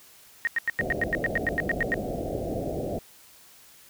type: tone bursts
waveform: sine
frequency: 1864.7 Hz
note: A#6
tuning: in tune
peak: -21 dBFS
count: 14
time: 0.45-1.941 s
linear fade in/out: 0 ms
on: 22 ms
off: 91 ms
type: low-pass noise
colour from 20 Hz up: white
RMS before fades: -31 dBFS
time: 0.79-2.99 s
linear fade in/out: 5 ms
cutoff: 720 Hz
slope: 96 dB/octave
effects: white hiss -53 dBFS RMS until 3.89 s